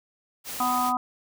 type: noise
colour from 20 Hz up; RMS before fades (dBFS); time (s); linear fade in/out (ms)
white; -35; 0.44-0.93; 50
type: harmonic tone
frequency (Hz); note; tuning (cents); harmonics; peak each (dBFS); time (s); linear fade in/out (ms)
249.6; B3; +19; 1 / 3 / 4 / 5; -31 / -27 / -28 / -26; 0.6-0.97; 2
effects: none

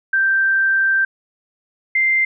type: tone pair in turn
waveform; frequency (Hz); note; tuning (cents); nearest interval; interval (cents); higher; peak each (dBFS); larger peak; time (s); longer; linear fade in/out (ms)
sine; 1568 / 2089; G6 / C7; 0 / -3; perfect fourth; 497; second; -13; neither; 0.13-1.05 / 1.95-2.25; first; 5
effects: none

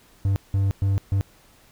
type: tone bursts at uneven times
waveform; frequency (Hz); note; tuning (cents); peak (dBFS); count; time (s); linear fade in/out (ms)
triangle; 98; G2; 0; -16; 4; 0.25-0.36 / 0.54-0.71 / 0.82-0.98 / 1.12-1.21; 0
effects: pink hiss -55 dBFS RMS until 1.71 s

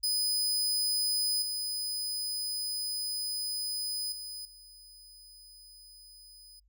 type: tone with level steps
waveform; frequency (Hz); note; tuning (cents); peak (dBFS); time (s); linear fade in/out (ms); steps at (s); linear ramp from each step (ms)
sawtooth; 5000; D#8; +8; -24 / -29 / -36 / -48; 0.03-6.6; 10; 1.42 / 4.12 / 4.45; 2
effects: noise-tail reverb RT60 0.1 s tail -25 dB re dry + added 50 Hz sine -63 dBFS peak until 6.68 s

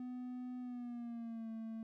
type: tone with pitch glide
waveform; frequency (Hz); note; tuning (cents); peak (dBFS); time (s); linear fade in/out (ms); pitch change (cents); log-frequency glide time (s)
triangle; 249.9 to 223.9; B3 to A3; +21 to +30; -40; 0-1.83; 2; -191; 0.6-1.49
effects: none

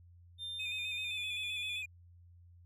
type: tone with pitch glide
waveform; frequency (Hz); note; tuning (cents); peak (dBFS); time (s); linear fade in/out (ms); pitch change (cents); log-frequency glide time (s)
triangle; 3600 to 3459; A7 to A7; +39 to -30; -38; 0.38-1.83; 50; -69; 1.07-1.24
type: tone with vibrato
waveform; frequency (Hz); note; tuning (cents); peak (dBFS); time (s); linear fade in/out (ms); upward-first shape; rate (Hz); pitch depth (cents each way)
triangle; 2489; D#7; 0; -37; 0.59-1.86; 10; square; 7.7; 40
effects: added 87 Hz sine -56 dBFS peak until 2.65 s

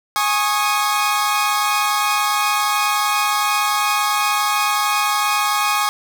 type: chord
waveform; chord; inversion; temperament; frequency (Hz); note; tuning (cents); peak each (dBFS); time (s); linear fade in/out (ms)
sawtooth; Ab suspended fourth; none; equal with one note detuned; 830.6 / 1097.3 / 1244.5; Ab5 / Db6 / Eb6; 0 / -18 / 0; -17; 0.16-5.89; 0
effects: none

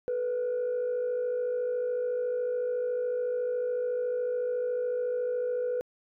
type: tone pair together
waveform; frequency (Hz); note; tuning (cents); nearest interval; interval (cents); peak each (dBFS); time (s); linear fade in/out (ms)
sine; 440 / 493.9; A4 / B4; 0 / 0; major second; 200; -35 / -26; 0.08-5.81; 0
effects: tanh soft clip ceiling -24 dBFS

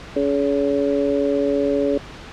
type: harmonic tone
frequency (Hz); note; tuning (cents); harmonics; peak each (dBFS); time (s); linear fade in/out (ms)
141.2; C#3; +32; 2 / 3 / 4; -21 / -21 / -21; 0.16-1.98; 5
effects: pink hiss -37 dBFS RMS until 2.32 s + low-pass 4000 Hz 12 dB/octave

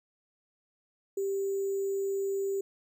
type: tone with sample-and-hold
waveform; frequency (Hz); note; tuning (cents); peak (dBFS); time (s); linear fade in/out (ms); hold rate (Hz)
sine; 392; G4; 0; -28; 1.17-2.61; 5; 7350
effects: none

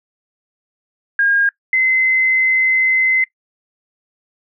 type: tone pair in turn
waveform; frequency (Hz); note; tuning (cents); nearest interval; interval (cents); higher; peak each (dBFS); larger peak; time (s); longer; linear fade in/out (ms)
sine; 1622 / 2054; G#6 / C7; -41 / -33; major third; 408; second; -11; neither; 1.19-1.49 / 1.73-3.24; second; 2
effects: noise-tail reverb RT60 0.1 s tail -22 dB re dry

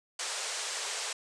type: band-pass noise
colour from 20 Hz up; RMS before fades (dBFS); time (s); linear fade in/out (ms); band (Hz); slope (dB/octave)
white; -36; 0.19-1.13; 5; 410 to 8700; 48
effects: none

